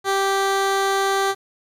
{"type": "tone with low-pass filter", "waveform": "15% pulse", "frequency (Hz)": 391.1, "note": "G4", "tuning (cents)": -4, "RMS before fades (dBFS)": -20, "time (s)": [0.04, 1.35], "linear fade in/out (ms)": 50, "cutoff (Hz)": 11000, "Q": 0.59, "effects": ["8-bit"]}